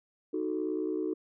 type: chord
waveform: sine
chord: D# diminished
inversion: none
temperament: equal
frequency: 311.1 / 370 / 440 Hz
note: D#4 / F#4 / A4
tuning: 0 / 0 / 0 cents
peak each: -32 / -33 / -35 dBFS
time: 0.33-1.14 s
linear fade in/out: 10 ms
effects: tanh soft clip ceiling -22 dBFS